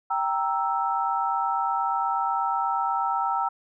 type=chord; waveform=sine; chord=E diminished; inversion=first; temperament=equal; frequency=784 / 932.3 / 1318.5 Hz; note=G5 / Bb5 / E6; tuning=0 / 0 / 0 cents; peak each=-27 dBFS; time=0.1-3.49 s; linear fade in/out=10 ms; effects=none